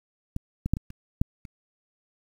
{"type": "clicks", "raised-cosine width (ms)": 5, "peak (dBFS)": [-17, -15, -9, -19, -29, -9, -30], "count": 7, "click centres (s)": [0.364, 0.66, 0.736, 0.769, 0.904, 1.215, 1.452], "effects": ["8-bit"]}